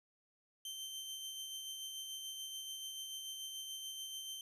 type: tone with tremolo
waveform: sawtooth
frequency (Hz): 3113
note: G7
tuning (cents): -13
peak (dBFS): -39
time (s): 0.65-4.41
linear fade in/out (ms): 2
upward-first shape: sine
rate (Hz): 6.9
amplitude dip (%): 30
effects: resampled to 32000 Hz + 12-bit